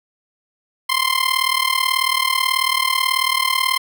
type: tone with amplitude modulation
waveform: 15% pulse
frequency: 1046.5 Hz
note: C6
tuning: in tune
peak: -6 dBFS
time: 0.89-3.78 s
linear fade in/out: 10 ms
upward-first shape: sine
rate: 38.3 Hz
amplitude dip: 85%
effects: none